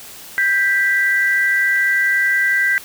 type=tone pair together; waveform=sine; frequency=1579.9 / 1969 Hz; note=G6 / B6; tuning=+13 / -6 cents; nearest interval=major third; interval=381 cents; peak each=-16 dBFS; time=0.38-2.78 s; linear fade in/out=0 ms; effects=white hiss -37 dBFS RMS until 2.84 s